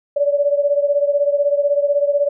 sine beating tone pair, 570 / 586 Hz, C#5 / D5, +48 / -4 cents, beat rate 16 Hz, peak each -15 / -19 dBFS, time 0.16-2.29 s, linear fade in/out 10 ms, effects none

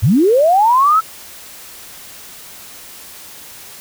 sine linear sweep, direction up, 82.41 to 1337 Hz, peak -8 dBFS, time 0.02-1.01 s, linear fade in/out 20 ms, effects white hiss -36 dBFS RMS until 3.8 s

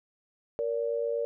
sine tone pair together, 468.1 / 576.7 Hz, A#4 / D5, +7 / -32 cents, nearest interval major third, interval 361 cents, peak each -29 / -31 dBFS, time 0.59-1.25 s, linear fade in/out 0 ms, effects none

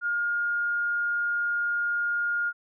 sine tone, 1419 Hz, F6, 27 cents sharp, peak -24 dBFS, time 0.01-2.53 s, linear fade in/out 50 ms, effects none

